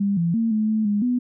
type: tone with pitch steps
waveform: sine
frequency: 200.2 / 169.2 / 227.3 / 215.5 / 217.7 / 205.8 / 246.9 Hz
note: G3 / E3 / A#3 / A3 / A3 / G#3 / B3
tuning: +37 / +45 / -43 / -36 / -18 / -16 / 0 cents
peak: -18 dBFS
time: 0-1.19 s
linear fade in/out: 10 ms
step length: 170 ms
effects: none